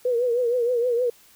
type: tone with vibrato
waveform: sine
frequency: 483.7 Hz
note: B4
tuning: 36 cents flat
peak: -19 dBFS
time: 0.05-1.1 s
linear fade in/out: 5 ms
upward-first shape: triangle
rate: 6.4 Hz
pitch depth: 94 cents each way
effects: white hiss -54 dBFS RMS until 1.35 s